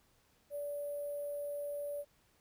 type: tone with sample-and-hold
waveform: sine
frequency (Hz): 578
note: D5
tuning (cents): -28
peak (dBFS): -37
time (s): 0.5-2.05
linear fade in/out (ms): 50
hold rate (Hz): 11025
effects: pink hiss -71 dBFS RMS until 2.4 s